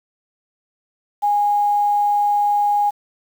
sine tone with quantisation, 823 Hz, G#5, 16 cents flat, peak -14 dBFS, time 1.22-2.91 s, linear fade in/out 20 ms, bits 7, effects none

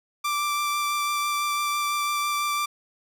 sawtooth tone with vibrato, 1174.7 Hz, D6, in tune, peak -20 dBFS, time 0.24-2.66 s, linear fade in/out 10 ms, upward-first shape triangle, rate 6 Hz, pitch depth 12 cents each way, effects none

